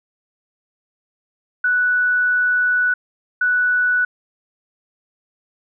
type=tone pair in turn; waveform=sine; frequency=1480 / 1480 Hz; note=F#6 / F#6; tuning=0 / 0 cents; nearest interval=unison; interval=0 cents; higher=neither; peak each=-14 dBFS; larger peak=neither; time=1.64-2.94 / 3.41-4.05 s; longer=first; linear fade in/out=5 ms; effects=none